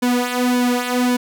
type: tone with flanger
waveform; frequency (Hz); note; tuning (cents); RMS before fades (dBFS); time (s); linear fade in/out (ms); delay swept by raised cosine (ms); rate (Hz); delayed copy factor
sawtooth; 246.9; B3; 0; -18; 0.02-1.17; 10; 1.5 to 3.9; 1.8; -0.75
effects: none